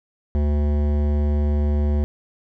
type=tone with hard clipping; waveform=sine; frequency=73.42 Hz; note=D2; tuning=in tune; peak=-19 dBFS; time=0.35-2.04 s; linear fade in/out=0 ms; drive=15 dB; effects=none